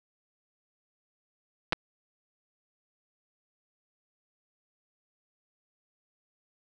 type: clicks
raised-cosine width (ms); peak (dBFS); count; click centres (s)
0.3; -10; 2; 1.724 / 1.73
effects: none